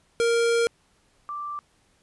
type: tone pair in turn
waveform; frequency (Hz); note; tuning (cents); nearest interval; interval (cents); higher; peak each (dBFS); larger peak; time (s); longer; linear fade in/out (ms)
square / sine; 466.2 / 1174.8; A#4 / D6; 0 / 0; octave + major third; 1600; second; -20 / -30; first; 0.2-0.67 / 1.29-1.59; first; 0
effects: pink hiss -64 dBFS RMS until 2.02 s + resampled to 24000 Hz